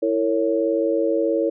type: chord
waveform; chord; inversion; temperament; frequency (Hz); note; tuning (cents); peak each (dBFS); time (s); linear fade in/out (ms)
sine; A# diminished; second; equal with one note detuned; 329.6 / 455.8 / 554.4; E4 / A#4 / C#5; 0 / -39 / 0; -22; 0.02-1.5; 10
effects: none